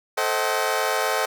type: chord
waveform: 20% pulse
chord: A diminished seventh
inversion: none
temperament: just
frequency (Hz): 440 / 528 / 633.6 / 760.3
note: A4 / C5 / Eb5 / Gb5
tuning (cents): 0 / +16 / +31 / +47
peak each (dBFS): -22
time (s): 0.17-1.26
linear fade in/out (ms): 10
effects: none